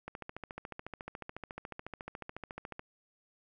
click train, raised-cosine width 0.5 ms, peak -26 dBFS, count 39, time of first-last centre 0.08-2.794 s, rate 14 Hz, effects none

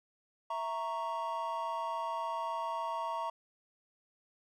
triangle chord, A# diminished, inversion second, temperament equal, 659.3 / 932.3 / 1108.7 Hz, E5 / A#5 / C#6, 0 / 0 / 0 cents, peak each -38 / -34 / -37 dBFS, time 0.5-3.3 s, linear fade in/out 5 ms, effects tanh soft clip ceiling -24 dBFS

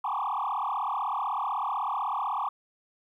sine tone with frequency modulation, 980 Hz, B5, 14 cents flat, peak -26 dBFS, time 0.04-2.49 s, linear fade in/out 5 ms, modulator 36 Hz, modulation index 5.7, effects tanh soft clip ceiling -23 dBFS + 11-bit

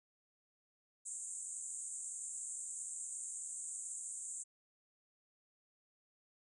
pink band-pass noise, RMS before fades -45 dBFS, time 1.05-4.44 s, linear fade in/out 20 ms, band 7000 to 9000 Hz, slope 96 dB/octave, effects none

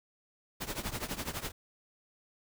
pink noise with tremolo, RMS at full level -34 dBFS, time 0.6-1.52 s, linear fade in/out 20 ms, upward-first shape triangle, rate 12 Hz, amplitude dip 90%, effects none

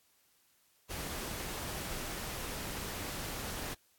pink noise, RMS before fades -40 dBFS, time 0.89-3.75 s, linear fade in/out 20 ms, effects white hiss -70 dBFS RMS until 3.98 s + AAC 64 kbps

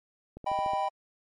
click train, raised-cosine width 2 ms, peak -29 dBFS, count 6, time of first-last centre 0.37-0.735 s, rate 13.7 Hz
triangle chord, Eb augmented, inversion none, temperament equal, 622.3 / 784 / 987.8 Hz, Eb5 / G5 / B5, 0 / 0 / 0 cents, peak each -32 / -27 / -30 dBFS, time 0.46-0.89 s, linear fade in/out 10 ms
effects MP3 48 kbps

